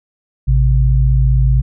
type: tone pair together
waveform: sine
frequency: 54.7 / 130.2 Hz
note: A1 / C3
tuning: -9 / -8 cents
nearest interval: octave + minor third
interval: 1501 cents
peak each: -10 / -13 dBFS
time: 0.47-1.62 s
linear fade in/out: 20 ms
effects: none